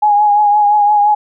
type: tone with vibrato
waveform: sine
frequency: 830.6 Hz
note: G#5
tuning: in tune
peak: -7 dBFS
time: 0.02-1.15 s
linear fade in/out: 10 ms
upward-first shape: triangle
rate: 5.8 Hz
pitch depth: 38 cents each way
effects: none